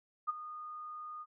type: tone with ADSR envelope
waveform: sine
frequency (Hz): 1228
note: D#6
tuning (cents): -23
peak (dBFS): -28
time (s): 0.27-1.26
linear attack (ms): 23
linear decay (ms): 21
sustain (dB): -14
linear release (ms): 45
effects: none